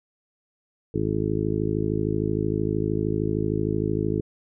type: harmonic tone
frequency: 53.1 Hz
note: G#1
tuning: 39 cents sharp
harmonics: 1 / 2 / 3 / 4 / 5 / 6 / 7 / 8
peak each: -35 / -29 / -29 / -33 / -32 / -29 / -30 / -30 dBFS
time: 0.94-4.21 s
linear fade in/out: 5 ms
effects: none